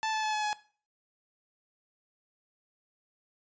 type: tone with pitch steps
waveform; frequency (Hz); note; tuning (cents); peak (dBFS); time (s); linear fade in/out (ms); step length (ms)
sawtooth; 878 / 868.9 / 859.9 / 851 / 842.2; A5 / A5 / A5 / G#5 / G#5; -4 / -22 / -40 / +42 / +24; -25; 0.03-0.53; 0; 100
effects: noise-tail reverb RT60 0.4 s tail -18 dB re dry + resampled to 16000 Hz